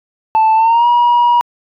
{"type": "tone with pitch glide", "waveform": "sine", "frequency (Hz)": [880, 959.6], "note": ["A5", "A#5"], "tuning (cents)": [0, 50], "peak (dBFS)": -5, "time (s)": [0.35, 1.41], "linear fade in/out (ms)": 0, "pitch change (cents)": 150, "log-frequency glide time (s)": [0.55, 0.87], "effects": ["tanh soft clip ceiling -6 dBFS"]}